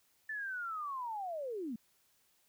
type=linear sweep; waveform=sine; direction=down; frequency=1770 to 207.8 Hz; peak=-37 dBFS; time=0.29-1.76 s; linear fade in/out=5 ms; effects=white hiss -72 dBFS RMS until 2.48 s